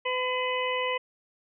harmonic tone with a mistuned harmonic, 506 Hz, B4, 42 cents sharp, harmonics 1 / 2 / 4 / 5 / 6, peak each -30 / -31 / -33 / -36 / -35 dBFS, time 0.05-0.98 s, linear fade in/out 10 ms, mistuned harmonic 6, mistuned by -31 cents, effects none

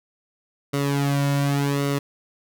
sawtooth tone with flanger, 141.1 Hz, C#3, 31 cents sharp, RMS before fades -22 dBFS, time 0.73-1.99 s, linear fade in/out 10 ms, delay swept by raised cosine 1.2 to 2.5 ms, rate 0.88 Hz, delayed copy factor -0.75, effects none

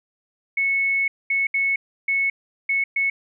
sine tone bursts at uneven times, 2202 Hz, C#7, 12 cents flat, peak -18 dBFS, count 6, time 0.57-1.08 / 1.3-1.47 / 1.54-1.76 / 2.08-2.3 / 2.69-2.84 / 2.96-3.1 s, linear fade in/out 5 ms, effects none

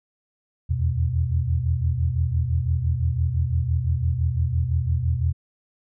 sine tone cluster, 79.7 / 85.6 / 123.6 Hz, D#2 / F2 / B2, +42 / -34 / +2 cents, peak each -24 dBFS, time 0.69-5.33 s, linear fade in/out 20 ms, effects none

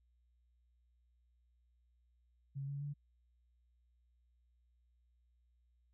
sine tone with pitch steps, 137.8 / 141.02 / 144.32 Hz, C#3 / C#3 / D3, -10 / +30 / -30 cents, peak -39 dBFS, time 2.55-2.94 s, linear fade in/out 20 ms, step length 130 ms, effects added 60 Hz sine -70 dBFS peak until 5.93 s

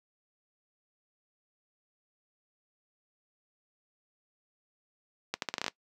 accelerating click train, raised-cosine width 0.2 ms, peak -13 dBFS, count 9, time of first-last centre 5.34-5.681 s, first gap 82 ms, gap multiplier 0.8, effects noise-tail reverb RT60 0.1 s tail -20 dB re dry + high-pass 200 Hz 12 dB/octave

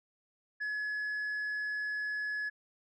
sine tone, 1698 Hz, G#6, 38 cents sharp, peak -30 dBFS, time 0.6-2.5 s, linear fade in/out 20 ms, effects tanh soft clip ceiling -32 dBFS

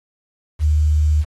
sine tone with quantisation, 76 Hz, D#2, 40 cents flat, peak -12 dBFS, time 0.59-1.25 s, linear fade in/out 50 ms, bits 7, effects AAC 32 kbps

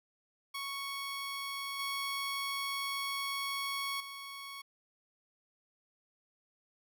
15% pulse tone with level steps, 1108.7 Hz, C#6, in tune, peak -31 / -28 / -37 dBFS, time 0.54-4.62 s, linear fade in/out 10 ms, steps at 1.79 / 4 s, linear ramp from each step 5 ms, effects none

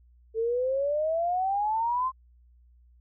sine exponential sweep, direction up, 440 to 1060 Hz, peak -24 dBFS, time 0.34-2.12 s, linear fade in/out 50 ms, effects added 60 Hz sine -55 dBFS peak until 3 s

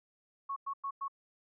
sine tone bursts, 1104 Hz, C#6, 7 cents flat, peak -34 dBFS, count 4, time 0.49-1.082 s, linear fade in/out 10 ms, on 73 ms, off 100 ms, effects none

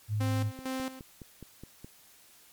sine tone, 105.9 Hz, G#2, 34 cents sharp, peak -27 dBFS, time 0.08-0.52 s, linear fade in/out 50 ms
sawtooth tone with tremolo, 261.6 Hz, C4, in tune, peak -28 dBFS, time 0.2-1 s, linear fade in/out 10 ms, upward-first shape square, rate 2.2 Hz, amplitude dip 75%
click train, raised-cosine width 3 ms, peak -31 dBFS, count 7, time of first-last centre 0.59-1.845 s, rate 4.78 Hz
effects white hiss -58 dBFS RMS until 2.52 s + MP3 96 kbps

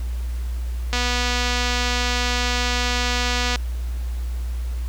click train, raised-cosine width 0.2 ms, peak -6 dBFS, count 645, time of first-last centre 0.93-3.559 s, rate 245 Hz, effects added 60 Hz sine -23 dBFS peak until 4.88 s + pink hiss -45 dBFS RMS until 4.88 s

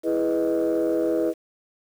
sine chord, E major seventh, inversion none, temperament equal, 329.6 / 415.3 / 493.9 / 622.3 Hz, E4 / G#4 / B4 / D#5, 0 / 0 / 0 / 0 cents, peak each -22 / -27 / -24 / -26 dBFS, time 0.03-1.34 s, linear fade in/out 50 ms, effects tanh soft clip ceiling -15 dBFS + 8-bit

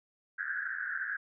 pink band-pass noise, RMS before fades -36 dBFS, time 0.38-1.17 s, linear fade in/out 10 ms, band 1500 to 1700 Hz, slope 96 dB/octave, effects none

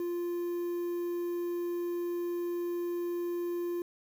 triangle tone with quantisation, 348.1 Hz, F4, 6 cents flat, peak -29 dBFS, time 0-3.82 s, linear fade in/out 2 ms, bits 9, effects none

